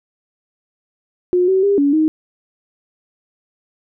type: tone with pitch steps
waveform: sine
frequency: 359.5 / 379.6 / 401.2 / 284 / 312.8 Hz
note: F#4 / F#4 / G4 / C#4 / D#4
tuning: -50 / +44 / +40 / +42 / +9 cents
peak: -11 dBFS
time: 1.33-2.08 s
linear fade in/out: 0 ms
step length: 150 ms
effects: none